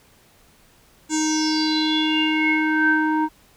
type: tone with low-pass filter sweep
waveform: square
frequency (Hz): 311.1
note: D#4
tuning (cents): 0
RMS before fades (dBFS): -20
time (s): 1.09-3.29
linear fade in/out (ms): 50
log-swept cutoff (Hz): 7300 to 1100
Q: 9
effects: pink hiss -55 dBFS RMS until 3.56 s

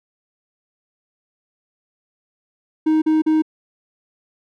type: tone bursts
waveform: triangle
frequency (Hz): 313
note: D#4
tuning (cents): +10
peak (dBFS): -11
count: 3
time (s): 2.86-3.422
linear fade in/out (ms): 10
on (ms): 160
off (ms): 41
effects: none

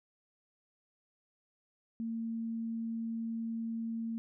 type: tone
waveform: sine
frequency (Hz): 227.6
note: A#3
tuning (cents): -41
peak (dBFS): -34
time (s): 2-4.18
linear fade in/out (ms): 0
effects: none

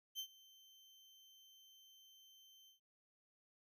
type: tone with ADSR envelope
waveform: 35% pulse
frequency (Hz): 3103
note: G7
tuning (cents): -18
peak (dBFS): -39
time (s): 0.15-2.8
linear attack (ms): 41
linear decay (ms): 78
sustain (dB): -22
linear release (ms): 120
effects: none

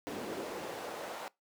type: noise with high-pass filter sweep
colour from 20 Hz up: brown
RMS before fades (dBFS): -41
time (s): 0.07-1.28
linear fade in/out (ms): 0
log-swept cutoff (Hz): 310 to 690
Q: 1.5
effects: noise-tail reverb RT60 0.2 s tail -23 dB re dry

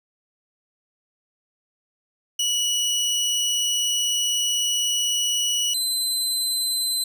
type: tone pair in turn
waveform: 25% pulse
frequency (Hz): 2934 / 4055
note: F#7 / B7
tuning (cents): -15 / +45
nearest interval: tritone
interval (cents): 560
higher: second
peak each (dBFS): -17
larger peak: neither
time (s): 2.39-5.74 / 5.74-7.04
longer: first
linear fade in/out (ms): 5
effects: none

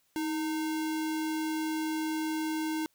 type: tone with sample-and-hold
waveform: sine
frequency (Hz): 315.5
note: D#4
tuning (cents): +24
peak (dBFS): -29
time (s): 0.16-2.86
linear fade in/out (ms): 0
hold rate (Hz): 1225
effects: white hiss -71 dBFS RMS until 2.94 s

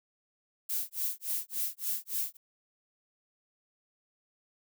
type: noise with tremolo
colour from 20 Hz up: violet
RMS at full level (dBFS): -31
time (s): 0.69-2.37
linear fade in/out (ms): 5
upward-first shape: sine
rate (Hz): 3.5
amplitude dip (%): 100
effects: none

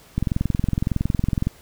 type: click train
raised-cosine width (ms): 5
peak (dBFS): -8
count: 29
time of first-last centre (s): 0.18-1.47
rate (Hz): 21.7
effects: pink hiss -50 dBFS RMS until 1.61 s

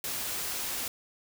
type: noise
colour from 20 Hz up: white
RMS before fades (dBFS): -34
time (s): 0.04-0.88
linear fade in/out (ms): 2
effects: none

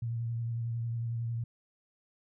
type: tone with vibrato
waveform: sine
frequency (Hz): 116.4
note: A#2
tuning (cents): -2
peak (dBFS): -31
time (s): 0.02-1.44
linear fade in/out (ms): 5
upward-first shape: triangle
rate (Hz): 11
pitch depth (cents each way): 30
effects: none

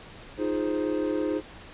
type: chord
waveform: triangle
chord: F minor seventh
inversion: third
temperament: equal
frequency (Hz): 311.1 / 349.2 / 415.3 / 523.3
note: Eb4 / F4 / Ab4 / C5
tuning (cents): 0 / 0 / 0 / 0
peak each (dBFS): -26 / -31 / -29 / -30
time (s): 0.37-1.42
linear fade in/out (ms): 50
effects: pink hiss -46 dBFS RMS until 1.73 s + resampled to 8000 Hz

